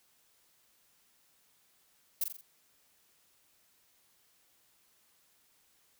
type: noise with echo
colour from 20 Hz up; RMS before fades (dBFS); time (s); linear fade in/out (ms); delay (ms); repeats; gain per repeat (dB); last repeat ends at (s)
violet; -30; 2.21-2.24; 5; 43; 4; -6; 2.412
effects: white hiss -69 dBFS RMS until 5.99 s